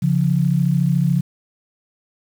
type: tone pair together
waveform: sine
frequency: 140.08 / 173.9 Hz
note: C#3 / F3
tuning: +18 / -7 cents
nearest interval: major third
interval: 375 cents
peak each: -17 dBFS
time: 0.02-1.21 s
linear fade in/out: 10 ms
effects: 7-bit